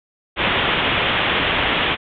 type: low-pass noise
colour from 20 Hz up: white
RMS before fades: -19 dBFS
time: 0.36-1.97 s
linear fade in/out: 50 ms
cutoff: 3500 Hz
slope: 96 dB/octave
effects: none